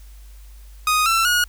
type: tone with pitch steps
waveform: sawtooth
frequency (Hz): 1244.5 / 1341.5 / 1446.2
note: D#6 / E6 / F#6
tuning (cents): 0 / +30 / -40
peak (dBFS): -12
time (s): 0.87-1.44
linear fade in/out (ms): 2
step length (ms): 190
effects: added 50 Hz sine -39 dBFS peak until 1.48 s + white hiss -54 dBFS RMS until 1.48 s